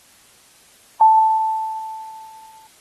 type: tone with exponential decay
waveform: sine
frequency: 880 Hz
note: A5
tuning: in tune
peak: -6 dBFS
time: 1.01-2.67 s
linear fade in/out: 2 ms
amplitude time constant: 360 ms
effects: white hiss -51 dBFS RMS until 2.8 s + AAC 32 kbps